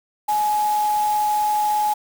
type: tone in noise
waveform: sine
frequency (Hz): 842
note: G#5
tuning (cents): +24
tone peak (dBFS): -17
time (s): 0.28-1.94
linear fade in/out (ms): 10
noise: white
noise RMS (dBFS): -34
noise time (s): 0.28-1.94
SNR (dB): +14
effects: none